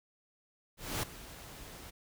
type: noise with ADSR envelope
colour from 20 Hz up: pink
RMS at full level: -33 dBFS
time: 0.77-1.91 s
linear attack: 260 ms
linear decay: 6 ms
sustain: -16 dB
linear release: 17 ms
effects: none

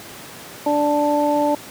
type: harmonic tone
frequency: 293.7 Hz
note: D4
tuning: in tune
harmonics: 1 / 2 / 3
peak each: -20 / -19 / -20 dBFS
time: 0.66-1.55 s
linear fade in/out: 5 ms
effects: pink hiss -37 dBFS RMS until 1.7 s + high-pass 150 Hz 12 dB/octave

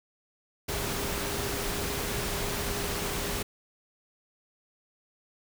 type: tone in noise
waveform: sine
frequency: 405 Hz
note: G#4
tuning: 43 cents flat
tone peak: -39 dBFS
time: 0.68-3.43 s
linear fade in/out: 10 ms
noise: pink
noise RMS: -32 dBFS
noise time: 0.68-3.43 s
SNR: -10 dB
effects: none

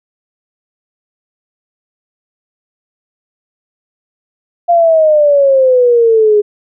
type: exponential sweep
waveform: sine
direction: down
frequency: 698.5 to 411.6 Hz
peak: -5 dBFS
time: 4.68-6.42 s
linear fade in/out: 20 ms
effects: none

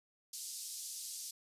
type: band-pass noise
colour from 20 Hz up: pink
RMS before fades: -45 dBFS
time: 0.33-1.31 s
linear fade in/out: 5 ms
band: 4800 to 12000 Hz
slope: 24 dB/octave
effects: resampled to 32000 Hz

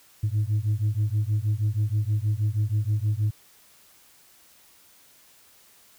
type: beating tone pair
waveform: sine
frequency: 102.9 / 109.2 Hz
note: G#2 / A2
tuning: -16 / -13 cents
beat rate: 6.3 Hz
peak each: -23 dBFS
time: 0.23-3.31 s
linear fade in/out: 10 ms
effects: tanh soft clip ceiling -18 dBFS + white hiss -56 dBFS RMS until 5.98 s

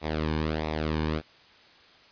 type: tone with flanger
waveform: sawtooth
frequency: 77.78 Hz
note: D#2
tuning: in tune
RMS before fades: -29 dBFS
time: 0.01-1.22 s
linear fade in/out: 50 ms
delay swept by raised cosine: 0.65 to 1.54 ms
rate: 1.5 Hz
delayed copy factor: -0.75
effects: white hiss -55 dBFS RMS until 2.11 s + resampled to 11025 Hz

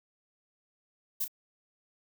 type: noise with echo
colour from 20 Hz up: violet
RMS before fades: -31 dBFS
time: 1.2-1.25 s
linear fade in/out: 10 ms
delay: 31 ms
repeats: 1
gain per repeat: -10 dB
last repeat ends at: 1.281 s
effects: none

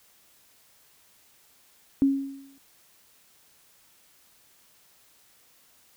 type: tone with exponential decay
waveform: sine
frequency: 274.1 Hz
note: C#4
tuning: 19 cents flat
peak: -15 dBFS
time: 2.02-2.58 s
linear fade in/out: 0 ms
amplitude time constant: 120 ms
effects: white hiss -60 dBFS RMS until 5.96 s

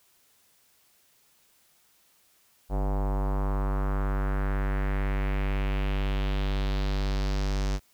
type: tone with low-pass filter sweep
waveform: square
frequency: 49 Hz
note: G1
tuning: in tune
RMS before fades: -27 dBFS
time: 2.69-7.8 s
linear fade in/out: 50 ms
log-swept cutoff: 780 to 6100 Hz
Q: 2.2
effects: white hiss -64 dBFS RMS until 7.93 s

